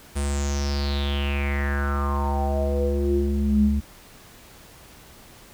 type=tone with low-pass filter sweep; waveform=square; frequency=70.7 Hz; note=C#2; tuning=35 cents sharp; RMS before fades=-23 dBFS; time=0.15-3.81 s; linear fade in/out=20 ms; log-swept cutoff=9500 to 170 Hz; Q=7.2; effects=pink hiss -48 dBFS RMS until 5.53 s